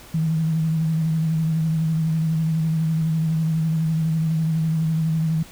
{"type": "tone with vibrato", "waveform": "sine", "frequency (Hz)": 160, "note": "D#3", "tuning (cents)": 49, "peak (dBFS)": -18, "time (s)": [0.14, 5.43], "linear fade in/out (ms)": 5, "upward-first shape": "sine", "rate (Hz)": 12, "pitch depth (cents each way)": 35, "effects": ["pink hiss -44 dBFS RMS until 5.51 s"]}